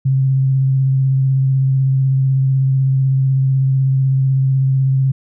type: tone with vibrato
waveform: sine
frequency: 133.6 Hz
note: C3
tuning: 36 cents sharp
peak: -11 dBFS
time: 0.05-5.12 s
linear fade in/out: 10 ms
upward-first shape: sine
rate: 16 Hz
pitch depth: 17 cents each way
effects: none